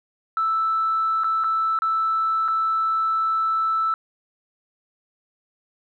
sine tone with dropouts, 1318.5 Hz, E6, in tune, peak -18 dBFS, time 0.37-3.94 s, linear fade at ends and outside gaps 1 ms, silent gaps 1.236-1.243 / 1.438-1.443 / 1.789-1.82 / 2.48-2.484 s, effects tanh soft clip ceiling -14 dBFS + 10-bit

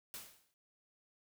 white noise with exponential decay, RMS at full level -44 dBFS, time 0.14-0.54 s, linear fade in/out 0 ms, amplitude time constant 86 ms, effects none

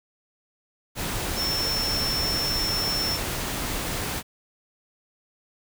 sine tone in noise, 5400 Hz, E8, 41 cents sharp, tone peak -25 dBFS, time 1.35-3.19 s, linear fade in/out 50 ms, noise pink, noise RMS -29 dBFS, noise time 0.95-4.23 s, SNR +1 dB, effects none

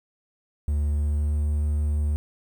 triangle tone with pitch glide, 73.42 to 74.49 Hz, D2 to D2, 0 to +25 cents, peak -19 dBFS, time 0.68-2.16 s, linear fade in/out 0 ms, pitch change +25 cents, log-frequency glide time 0.85-1.38 s, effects 9-bit

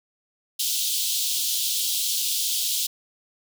pink high-pass noise, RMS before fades -25 dBFS, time 0.59-2.87 s, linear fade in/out 10 ms, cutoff 3100 Hz, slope 48 dB/octave, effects none

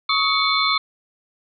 sine tone cluster, 1114 / 1265 / 2224 / 3534 / 4136 Hz, C#6 / D#6 / C#7 / A7 / C8, +8 / +28 / +5 / +7 / -21 cents, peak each -23 dBFS, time 0.09-0.78 s, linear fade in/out 5 ms, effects none

